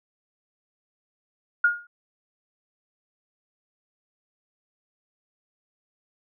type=tone with exponential decay; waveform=sine; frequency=1427 Hz; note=F6; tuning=37 cents sharp; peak=-13 dBFS; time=1.64-1.87 s; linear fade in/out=5 ms; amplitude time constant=50 ms; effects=none